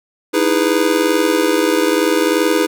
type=chord; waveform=square; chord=E major seventh; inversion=third; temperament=just; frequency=309 / 329.6 / 412 / 494.4 Hz; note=D#4 / E4 / G#4 / B4; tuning=-12 / 0 / -14 / +2 cents; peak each=-19 dBFS; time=0.33-2.67 s; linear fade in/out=20 ms; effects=none